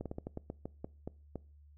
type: slowing click train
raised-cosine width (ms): 2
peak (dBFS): -26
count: 11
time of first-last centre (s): 0.01-1.357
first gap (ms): 47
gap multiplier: 1.22
effects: noise-tail reverb RT60 0.4 s tail -23 dB re dry + added 73 Hz sine -56 dBFS peak until 1.77 s